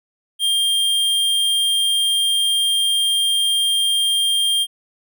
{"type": "tone", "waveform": "square", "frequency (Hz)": 3199, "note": "G7", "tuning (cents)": 34, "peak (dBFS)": -16, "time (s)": [0.39, 4.67], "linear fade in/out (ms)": 50, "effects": []}